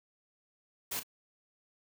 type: noise with echo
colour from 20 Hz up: white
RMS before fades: -36 dBFS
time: 0.91-1 s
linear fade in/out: 10 ms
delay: 33 ms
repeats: 1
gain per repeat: -10 dB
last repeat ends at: 1.033 s
effects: none